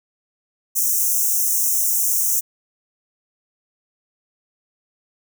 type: high-pass noise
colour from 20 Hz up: white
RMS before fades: -19 dBFS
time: 0.75-2.41 s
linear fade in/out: 20 ms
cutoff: 5700 Hz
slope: 96 dB/octave
effects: none